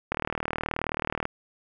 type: click train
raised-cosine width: 0.5 ms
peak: -12 dBFS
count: 45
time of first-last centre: 0.12-1.254 s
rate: 38.8 Hz
effects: none